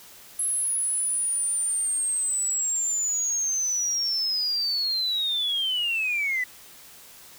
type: linear sweep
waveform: sine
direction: down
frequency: 10910 to 1965 Hz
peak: -22 dBFS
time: 0.39-6.44 s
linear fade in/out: 5 ms
effects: tanh soft clip ceiling -19 dBFS + white hiss -48 dBFS RMS until 7.38 s